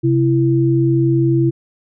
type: tone pair together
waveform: sine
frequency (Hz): 132.4 / 333.6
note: C3 / E4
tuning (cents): +21 / +21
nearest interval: octave + major third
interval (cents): 1600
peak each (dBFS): -14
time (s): 0.03-1.51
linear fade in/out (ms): 20
effects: none